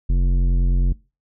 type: tone with tanh clipping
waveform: sine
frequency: 44.57 Hz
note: F1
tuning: 36 cents sharp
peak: -16 dBFS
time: 0.09-0.93 s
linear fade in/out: 10 ms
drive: 12 dB
effects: noise-tail reverb RT60 0.3 s tail -23 dB re dry